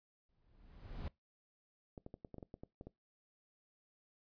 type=noise with exponential growth; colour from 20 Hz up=brown; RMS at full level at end=-40 dBFS; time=0.29-1.08 s; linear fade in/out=0 ms; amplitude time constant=170 ms
type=clicks; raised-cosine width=2 ms; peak=-35 dBFS; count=11; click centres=1.978 / 2.064 / 2.141 / 2.248 / 2.343 / 2.383 / 2.428 / 2.541 / 2.635 / 2.811 / 2.87 s
effects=noise-tail reverb RT60 0.2 s tail -22 dB re dry + resampled to 11025 Hz